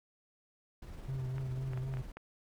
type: noise with tremolo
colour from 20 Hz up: brown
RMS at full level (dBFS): -45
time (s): 0.82-2.12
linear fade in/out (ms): 5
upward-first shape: triangle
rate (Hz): 19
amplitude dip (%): 40
type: tone with vibrato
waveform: triangle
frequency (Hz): 130.6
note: C3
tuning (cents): -3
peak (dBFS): -33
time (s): 1.08-2.02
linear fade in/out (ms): 10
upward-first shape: sine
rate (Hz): 4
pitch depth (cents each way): 40
type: clicks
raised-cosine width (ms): 0.5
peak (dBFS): -32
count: 6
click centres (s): 1.382 / 1.734 / 1.775 / 1.939 / 1.971 / 2.17
effects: none